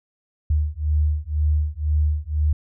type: beating tone pair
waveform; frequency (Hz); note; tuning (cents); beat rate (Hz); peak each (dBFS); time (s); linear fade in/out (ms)
sine; 74.7 / 76.7; D2 / D#2; +30 / -24; 2; -21 / -21; 0.5-2.53; 5
effects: none